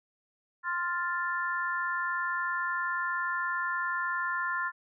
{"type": "chord", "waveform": "sine", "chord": "F major", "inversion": "second", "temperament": "equal", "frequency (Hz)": [1046.5, 1396.9, 1760], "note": ["C6", "F6", "A6"], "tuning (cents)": [0, 0, 0], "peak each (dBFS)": -33, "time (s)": [0.63, 4.72], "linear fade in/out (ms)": 50, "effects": []}